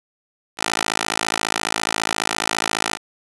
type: tone with high-pass filter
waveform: 10% pulse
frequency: 54.6 Hz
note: A1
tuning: 13 cents flat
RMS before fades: -23 dBFS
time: 0.57-2.98 s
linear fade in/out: 50 ms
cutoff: 820 Hz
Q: 0.53
effects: resampled to 24000 Hz + 7-bit